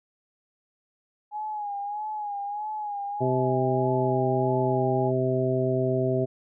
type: tone with vibrato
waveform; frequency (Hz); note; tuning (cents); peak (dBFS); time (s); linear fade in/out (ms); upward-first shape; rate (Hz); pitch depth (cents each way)
sine; 830.6; G#5; 0; -29; 1.31-5.12; 50; sine; 1.6; 57
type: harmonic tone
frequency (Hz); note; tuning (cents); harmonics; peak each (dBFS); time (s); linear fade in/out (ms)
129.1; C3; -23; 1 / 2 / 3 / 4 / 5; -27 / -30 / -26 / -36 / -28; 3.2-6.26; 20
effects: none